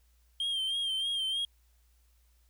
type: tone with vibrato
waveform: triangle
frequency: 3185 Hz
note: G7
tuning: 27 cents sharp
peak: -28 dBFS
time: 0.4-1.45 s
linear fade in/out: 2 ms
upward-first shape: sine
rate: 3.2 Hz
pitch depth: 51 cents each way
effects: added 59 Hz sine -63 dBFS peak until 2.49 s + white hiss -73 dBFS RMS until 2.49 s